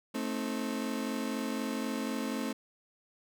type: chord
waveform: 35% pulse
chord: A diminished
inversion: none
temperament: just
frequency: 220 / 264 / 316.8 Hz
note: A3 / C4 / Eb4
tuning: 0 / +16 / +31 cents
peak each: -34 / -34 / -39 dBFS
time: 0.14-2.53 s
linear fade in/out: 10 ms
effects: none